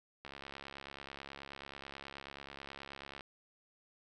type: click train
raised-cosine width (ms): 0.3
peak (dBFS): -30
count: 206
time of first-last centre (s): 0.25-3.208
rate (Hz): 69.3
effects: none